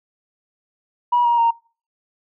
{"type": "tone with pitch steps", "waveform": "sine", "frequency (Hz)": [967, 947.1, 927.6], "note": ["B5", "A#5", "A#5"], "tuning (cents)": [-37, 27, -9], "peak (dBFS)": -12, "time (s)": [1.12, 1.51], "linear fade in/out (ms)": 10, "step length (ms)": 130, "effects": ["noise-tail reverb RT60 0.4 s tail -25 dB re dry", "tanh soft clip ceiling -9 dBFS"]}